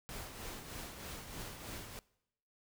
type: noise with tremolo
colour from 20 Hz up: pink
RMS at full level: -44 dBFS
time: 0.09-1.99 s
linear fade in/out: 0 ms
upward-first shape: triangle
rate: 3.2 Hz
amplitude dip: 55%
effects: noise-tail reverb RT60 0.8 s tail -22 dB re dry